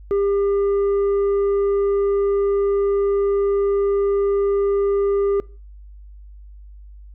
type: tone with tanh clipping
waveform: triangle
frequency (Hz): 400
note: G4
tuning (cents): +35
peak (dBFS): -17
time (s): 0.11-5.4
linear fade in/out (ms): 0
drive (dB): 9
effects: noise-tail reverb RT60 0.4 s tail -23 dB re dry + added 50 Hz sine -38 dBFS peak until 7.14 s